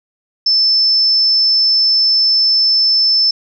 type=tone; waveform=sine; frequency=5280 Hz; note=E8; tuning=2 cents sharp; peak=-9 dBFS; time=0.46-3.31 s; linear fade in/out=5 ms; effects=none